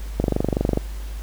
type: click train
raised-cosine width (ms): 2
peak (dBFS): -6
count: 15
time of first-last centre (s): 0.2-0.774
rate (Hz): 24.4
effects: added 51 Hz sine -28 dBFS peak until 1.22 s + pink hiss -44 dBFS RMS until 1.22 s